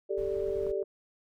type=chord; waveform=sine; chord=G suspended second; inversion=none; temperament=equal; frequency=392 / 440 / 587.3 Hz; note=G4 / A4 / D5; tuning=0 / 0 / 0 cents; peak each=-31 / -34 / -35 dBFS; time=0.09-0.84 s; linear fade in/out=20 ms
type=noise; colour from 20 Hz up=brown; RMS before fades=-45 dBFS; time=0.17-0.72 s; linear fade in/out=10 ms
type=clicks; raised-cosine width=1 ms; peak=-33 / -42 dBFS; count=2; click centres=0.667 / 0.829 s
effects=none